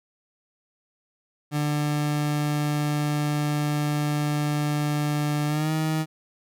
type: tone with pitch glide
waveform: 30% pulse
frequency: 148.3 to 157.03 Hz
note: D3 to D#3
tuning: +17 to +16 cents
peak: -20 dBFS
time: 1.51-6.06 s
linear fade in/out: 50 ms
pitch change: +99 cents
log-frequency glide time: 5.47-5.72 s
effects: none